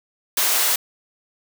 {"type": "high-pass noise", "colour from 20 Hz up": "white", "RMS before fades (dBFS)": -19, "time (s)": [0.37, 0.76], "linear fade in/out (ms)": 5, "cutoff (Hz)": 470, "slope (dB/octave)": 12, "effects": []}